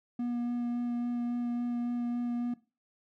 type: tone with vibrato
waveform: triangle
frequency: 240.5 Hz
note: B3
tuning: 46 cents flat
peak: -28 dBFS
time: 0.19-2.54 s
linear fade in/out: 5 ms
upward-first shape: sine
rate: 3.6 Hz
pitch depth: 10 cents each way
effects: noise-tail reverb RT60 0.3 s tail -18 dB re dry